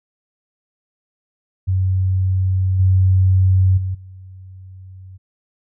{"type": "tone with level steps", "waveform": "sine", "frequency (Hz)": 93.8, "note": "F#2", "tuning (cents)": 24, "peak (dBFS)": [-14, -10, -19, -35], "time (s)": [1.67, 5.18], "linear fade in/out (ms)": 20, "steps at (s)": [2.79, 3.77, 3.94], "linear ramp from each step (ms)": 10, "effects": []}